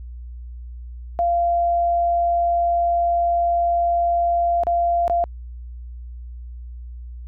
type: tone with dropouts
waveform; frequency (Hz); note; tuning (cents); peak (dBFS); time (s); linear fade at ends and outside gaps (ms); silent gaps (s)
sine; 690; F5; -21; -16; 1.19-5.24; 0; 4.635-4.669 / 5.079-5.098
effects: added 60 Hz sine -32 dBFS peak until 7.27 s